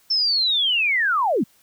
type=linear sweep; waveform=sine; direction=down; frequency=5370 to 164.81 Hz; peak=-17 dBFS; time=0.1-1.44 s; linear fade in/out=10 ms; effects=white hiss -58 dBFS RMS until 1.62 s